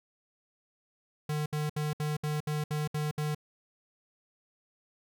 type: tone bursts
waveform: square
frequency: 150.8 Hz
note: D3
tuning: 46 cents sharp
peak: -30 dBFS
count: 9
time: 1.29-3.348 s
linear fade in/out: 5 ms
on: 170 ms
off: 66 ms
effects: none